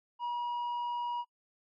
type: tone with tanh clipping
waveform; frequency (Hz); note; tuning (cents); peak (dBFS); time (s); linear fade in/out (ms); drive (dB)
sine; 961; B5; -48; -33; 0.19-1.25; 50; 4
effects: noise-tail reverb RT60 0.1 s tail -26 dB re dry